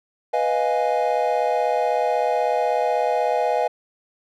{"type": "chord", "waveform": "triangle", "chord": "F half-diminished seventh", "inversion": "second", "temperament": "equal", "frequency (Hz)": [493.9, 622.3, 698.5, 830.6], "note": ["Cb5", "Eb5", "F5", "Ab5"], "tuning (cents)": [0, 0, 0, 0], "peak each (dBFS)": -22, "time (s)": [0.33, 3.68], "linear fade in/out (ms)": 10, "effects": []}